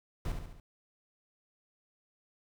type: noise with echo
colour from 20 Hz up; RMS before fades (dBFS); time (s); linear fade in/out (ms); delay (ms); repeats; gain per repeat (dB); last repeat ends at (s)
brown; -33; 0.25-0.32; 2; 70; 4; -5; 0.6
effects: none